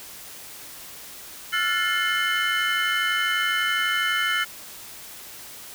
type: tone cluster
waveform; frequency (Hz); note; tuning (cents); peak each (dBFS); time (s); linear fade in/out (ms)
triangle; 1352 / 1444 / 1754 / 2131 / 3021; E6 / F#6 / A6 / C7 / F#7; +43 / -43 / -6 / +31 / +35; -26; 1.52-4.45; 20
effects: white hiss -41 dBFS RMS until 5.74 s